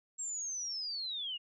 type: linear sweep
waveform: sine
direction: down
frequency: 7600 to 2794 Hz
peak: -36 dBFS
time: 0.18-1.38 s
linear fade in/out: 20 ms
effects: none